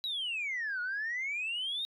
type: exponential two-way sweep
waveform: sine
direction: down then up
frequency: 3964 to 1430 to 3772 Hz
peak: -31 dBFS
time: 0.04-1.85 s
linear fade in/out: 0 ms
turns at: 0.81 s
effects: tanh soft clip ceiling -29 dBFS